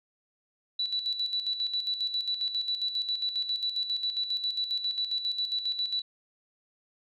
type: tone with tremolo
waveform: sine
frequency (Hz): 3951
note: B7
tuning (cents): 0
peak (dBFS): -26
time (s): 0.79-6.02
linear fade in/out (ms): 5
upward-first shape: square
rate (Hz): 7.4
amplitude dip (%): 60
effects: none